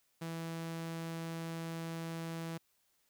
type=tone; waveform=sawtooth; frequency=164.81 Hz; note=E3; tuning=in tune; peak=-35 dBFS; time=0.21-2.58 s; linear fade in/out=10 ms; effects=white hiss -75 dBFS RMS until 3.09 s